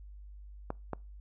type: clicks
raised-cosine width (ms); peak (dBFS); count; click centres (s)
1; -20; 2; 0.704 / 0.933
effects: noise-tail reverb RT60 0.3 s tail -26 dB re dry + added 50 Hz sine -46 dBFS peak until 1.2 s